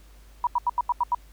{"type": "tone bursts", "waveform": "sine", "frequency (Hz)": 969, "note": "B5", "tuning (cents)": -33, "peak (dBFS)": -19, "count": 7, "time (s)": [0.44, 1.148], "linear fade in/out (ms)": 2, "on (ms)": 30, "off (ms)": 83, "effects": ["added 50 Hz sine -48 dBFS peak until 1.32 s", "pink hiss -58 dBFS RMS until 1.32 s"]}